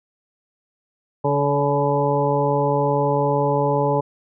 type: harmonic tone with a mistuned harmonic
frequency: 142.4 Hz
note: C#3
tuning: 47 cents sharp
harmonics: 1 / 2 / 3 / 4 / 6 / 7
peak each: -23 / -27 / -22 / -23 / -23 / -27 dBFS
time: 1.24-4.01 s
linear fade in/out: 10 ms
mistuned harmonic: 3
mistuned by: +19 cents
effects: none